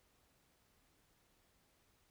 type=silence; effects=pink hiss -74 dBFS RMS until 2.1 s